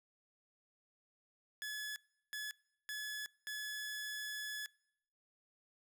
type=tone bursts at uneven times; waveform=sawtooth; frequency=1707 Hz; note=G#6; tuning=47 cents sharp; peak=-37 dBFS; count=4; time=1.62-1.96 / 2.33-2.51 / 2.89-3.26 / 3.47-4.66 s; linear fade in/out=0 ms; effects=noise-tail reverb RT60 0.8 s tail -26 dB re dry